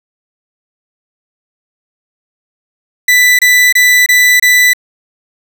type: tone bursts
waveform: 40% pulse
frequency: 1984 Hz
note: B6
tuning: 7 cents sharp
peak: -4 dBFS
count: 5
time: 3.08-4.734 s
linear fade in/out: 5 ms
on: 310 ms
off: 26 ms
effects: none